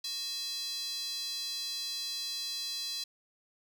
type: tone with high-pass filter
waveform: square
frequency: 370 Hz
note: F#4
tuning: in tune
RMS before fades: -37 dBFS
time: 0.04-3.04 s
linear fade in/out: 5 ms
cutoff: 4300 Hz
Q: 5.8
effects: none